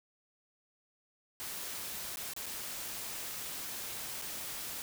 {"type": "noise with dropouts", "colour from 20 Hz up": "white", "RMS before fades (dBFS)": -41, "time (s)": [1.4, 4.82], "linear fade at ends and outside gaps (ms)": 0, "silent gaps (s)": [[2.159, 2.171], [2.335, 2.364], [2.459, 2.464], [4.215, 4.221]], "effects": []}